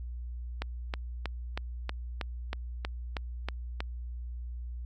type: click train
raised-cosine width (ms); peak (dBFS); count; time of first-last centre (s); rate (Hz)
0.3; -17; 11; 0.62-3.805; 3.14
effects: added 60 Hz sine -36 dBFS peak until 4.85 s